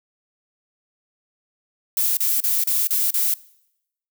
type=noise bursts; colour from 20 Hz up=violet; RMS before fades=-20 dBFS; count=6; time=1.97-3.34 s; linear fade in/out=2 ms; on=200 ms; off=34 ms; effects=noise-tail reverb RT60 0.8 s tail -22 dB re dry